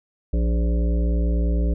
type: harmonic tone with a mistuned harmonic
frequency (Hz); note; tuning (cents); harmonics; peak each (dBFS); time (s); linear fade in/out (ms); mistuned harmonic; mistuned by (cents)
58.27; A#1; 0; 1 / 3 / 5 / 7 / 9 / 10; -18 / -28 / -32 / -35 / -37 / -38; 0.33-1.74; 5; 9; -37
effects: none